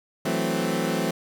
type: chord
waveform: 20% pulse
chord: F# half-diminished seventh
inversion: third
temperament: equal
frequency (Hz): 164.81 / 185 / 220 / 261.6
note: E3 / F#3 / A3 / C4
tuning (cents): 0 / 0 / 0 / 0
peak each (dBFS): -24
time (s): 0.25-1.11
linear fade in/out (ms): 5
effects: none